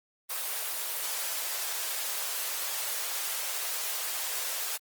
white high-pass noise, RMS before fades -33 dBFS, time 0.29-4.78 s, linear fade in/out 20 ms, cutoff 480 Hz, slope 24 dB/octave, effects Opus 24 kbps

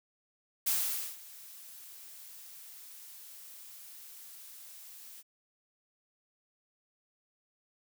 blue noise with ADSR envelope, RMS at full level -29 dBFS, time 0.66-5.23 s, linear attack 12 ms, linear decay 490 ms, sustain -21 dB, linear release 31 ms, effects none

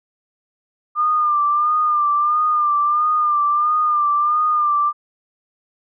sine tone with vibrato, 1201 Hz, D6, 38 cents sharp, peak -14 dBFS, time 0.95-4.93 s, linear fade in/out 50 ms, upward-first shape sine, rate 1.5 Hz, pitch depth 45 cents each way, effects none

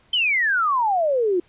sine exponential sweep, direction down, 3136 to 340.9 Hz, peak -17 dBFS, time 0.13-1.4 s, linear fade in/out 5 ms, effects pink hiss -58 dBFS RMS until 1.48 s + resampled to 8000 Hz

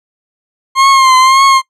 40% pulse tone with vibrato, 1061 Hz, C6, 24 cents sharp, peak -4 dBFS, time 0.75-1.62 s, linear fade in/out 50 ms, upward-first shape triangle, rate 1.8 Hz, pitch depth 61 cents each way, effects noise-tail reverb RT60 0.1 s tail -21 dB re dry + low-pass 7000 Hz 12 dB/octave

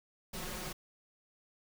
pink noise with comb filter, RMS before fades -41 dBFS, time 0.33-0.73 s, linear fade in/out 10 ms, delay 5.5 ms, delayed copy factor +0.85, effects none

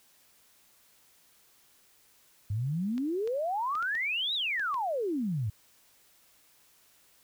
sine exponential two-way sweep, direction up then down, 96.9 to 3955 to 96.9 Hz, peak -28 dBFS, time 2.5-5.5 s, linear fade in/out 5 ms, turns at 4.34 s
clicks, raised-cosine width 0.2 ms, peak -28 dBFS, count 7, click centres 2.98 / 3.275 / 3.753 / 3.826 / 3.952 / 4.596 / 4.743 s
effects white hiss -63 dBFS RMS until 7.23 s

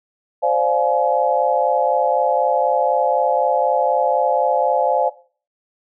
sine chord, D half-diminished seventh, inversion third, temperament equal with one note detuned, 523.3 / 587.3 / 698.5 / 846.6 Hz, C5 / D5 / F5 / Ab5, 0 / 0 / 0 / +33 cents, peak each -20 dBFS, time 0.42-5.1 s, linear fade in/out 20 ms, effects noise-tail reverb RT60 0.4 s tail -17 dB re dry

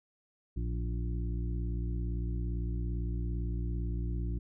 harmonic tone with a mistuned harmonic, 57.7 Hz, A#1, 17 cents flat, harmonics 1 / 2 / 3 / 5 / 6, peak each -32 / -38 / -42 / -46 / -48 dBFS, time 0.56-4.39 s, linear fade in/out 10 ms, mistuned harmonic 3, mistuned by +49 cents, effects none

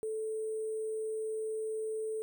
sine tone with sample-and-hold, 437.8 Hz, A4, 9 cents flat, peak -33 dBFS, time 0.03-2.22 s, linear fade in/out 0 ms, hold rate 8820 Hz, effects none

